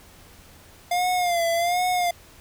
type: tone with vibrato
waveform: square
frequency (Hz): 700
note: F5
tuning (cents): +4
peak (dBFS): -21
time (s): 0.91-2.11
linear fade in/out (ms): 5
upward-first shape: sine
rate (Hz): 1.3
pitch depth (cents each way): 73
effects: added 85 Hz sine -56 dBFS peak until 2.4 s + pink hiss -50 dBFS RMS until 2.4 s